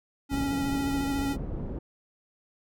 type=tone with vibrato; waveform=square; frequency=277.2 Hz; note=C#4; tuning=in tune; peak=-28 dBFS; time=0.29-1.37 s; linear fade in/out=50 ms; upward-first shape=triangle; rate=14 Hz; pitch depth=26 cents each way
type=low-pass noise; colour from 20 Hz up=pink; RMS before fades=-34 dBFS; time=0.31-1.79 s; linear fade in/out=5 ms; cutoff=390 Hz; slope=12 dB/octave
effects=none